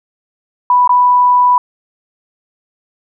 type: tone with dropouts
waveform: sine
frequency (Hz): 987.8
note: B5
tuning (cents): 0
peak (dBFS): -6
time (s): 0.7-1.58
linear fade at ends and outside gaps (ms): 2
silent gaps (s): 0.876-0.893
effects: none